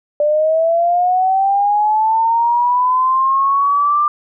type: linear sweep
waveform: sine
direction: up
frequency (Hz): 587.3 to 1193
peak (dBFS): -11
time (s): 0.2-4.08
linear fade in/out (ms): 2
effects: none